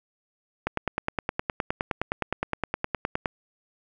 click train, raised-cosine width 0.5 ms, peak -10 dBFS, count 26, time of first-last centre 0.67-3.258 s, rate 9.66 Hz, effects none

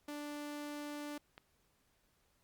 sawtooth tone, 293.7 Hz, D4, in tune, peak -38 dBFS, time 0.08-1.18 s, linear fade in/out 5 ms
click, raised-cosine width 0.3 ms, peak -35 dBFS, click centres 1.379 s
effects pink hiss -75 dBFS RMS until 2.43 s + Opus 48 kbps

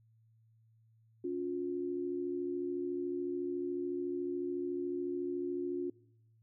sine tone pair together, 281.6 / 355.5 Hz, C#4 / F4, +27 / +31 cents, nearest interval major third, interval 404 cents, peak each -39 / -35 dBFS, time 1.24-5.9 s, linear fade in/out 5 ms, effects noise-tail reverb RT60 0.8 s tail -23 dB re dry + added 112 Hz sine -64 dBFS peak until 6.42 s

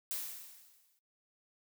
blue noise with exponential decay, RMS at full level -36 dBFS, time 0.11-0.99 s, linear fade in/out 0 ms, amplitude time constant 190 ms, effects noise-tail reverb RT60 0.1 s tail -17 dB re dry

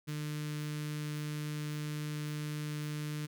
sawtooth tone with notch filter, 150.3 Hz, D3, 40 cents sharp, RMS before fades -38 dBFS, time 0.07-3.27 s, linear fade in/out 20 ms, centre 720 Hz, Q 0.56, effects none

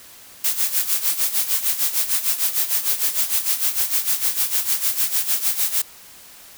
blue noise with tremolo, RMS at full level -18 dBFS, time 0.44-5.82 s, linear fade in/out 5 ms, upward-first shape sine, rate 6.6 Hz, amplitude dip 75%, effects white hiss -44 dBFS RMS until 6.57 s

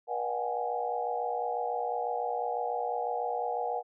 sine tone cluster, 482.4 / 604 / 726 / 794 / 840 Hz, B4 / D5 / F#5 / G5 / G#5, -41 / +48 / -33 / +22 / +19 cents, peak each -35 / -40 / -33 / -38 / -37 dBFS, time 0.07-3.83 s, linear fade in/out 50 ms, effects none

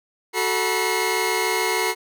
sawtooth tone cluster, 371.8 / 438.6 / 969 / 2150 Hz, F#4 / A4 / B5 / C7, +8 / -6 / -33 / +47 cents, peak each -22 dBFS, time 0.33-1.95 s, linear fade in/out 50 ms, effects none

